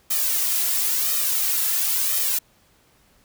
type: noise with flanger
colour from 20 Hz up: blue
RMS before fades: -22 dBFS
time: 0.1-2.39 s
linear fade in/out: 10 ms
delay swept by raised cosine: 1.6 to 3 ms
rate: 0.97 Hz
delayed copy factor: +0.95
effects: pink hiss -59 dBFS RMS until 3.24 s